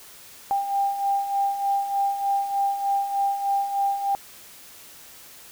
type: beating tone pair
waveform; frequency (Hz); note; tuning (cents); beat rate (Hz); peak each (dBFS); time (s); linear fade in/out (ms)
sine; 793 / 796.3; G5 / G5; +20 / +27; 3.3; -29 / -22; 0.51-4.15; 0
effects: white hiss -46 dBFS RMS until 5.51 s